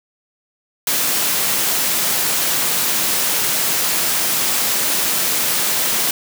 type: high-pass noise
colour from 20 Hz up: white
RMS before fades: -18 dBFS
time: 0.87-6.11 s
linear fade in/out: 2 ms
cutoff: 120 Hz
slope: 24 dB/octave
effects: none